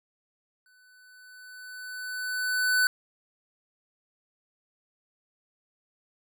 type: tone with exponential growth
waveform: square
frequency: 1500 Hz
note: F#6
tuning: 23 cents sharp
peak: -20 dBFS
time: 0.66-2.87 s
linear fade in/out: 1 ms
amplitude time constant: 480 ms
effects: none